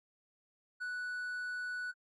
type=tone; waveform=triangle; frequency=1480 Hz; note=F#6; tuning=in tune; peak=-35 dBFS; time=0.8-1.92 s; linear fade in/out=20 ms; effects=AAC 32 kbps